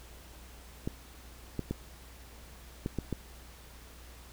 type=clicks; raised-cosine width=3 ms; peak=-19 dBFS; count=6; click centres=0.875 / 1.593 / 1.71 / 2.861 / 2.987 / 3.127 s; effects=added 60 Hz sine -51 dBFS peak until 4.32 s + pink hiss -54 dBFS RMS until 4.32 s